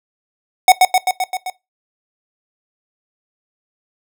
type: tone with echo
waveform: square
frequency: 741 Hz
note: F#5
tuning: 2 cents sharp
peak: -4 dBFS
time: 0.68-0.72 s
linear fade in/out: 2 ms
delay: 130 ms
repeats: 6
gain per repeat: -3 dB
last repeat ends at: 1.5 s
effects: noise-tail reverb RT60 0.2 s tail -19 dB re dry